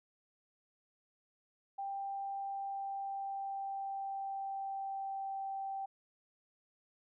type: tone with pitch glide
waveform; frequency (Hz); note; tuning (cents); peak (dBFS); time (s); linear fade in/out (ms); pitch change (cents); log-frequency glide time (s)
sine; 789 to 779.9; G5 to G5; +11 to -9; -37; 1.78-5.86; 10; -20; 2.35-5.38
effects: none